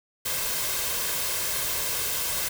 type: noise with comb filter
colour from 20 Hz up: white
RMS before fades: -28 dBFS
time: 0.25-2.49 s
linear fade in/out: 10 ms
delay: 1.9 ms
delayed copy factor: +0.5
effects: none